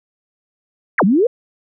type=exponential two-way sweep; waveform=sine; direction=down then up; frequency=2487 to 174.61 to 517 Hz; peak=-10 dBFS; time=0.98-1.27 s; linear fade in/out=5 ms; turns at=1.04 s; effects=none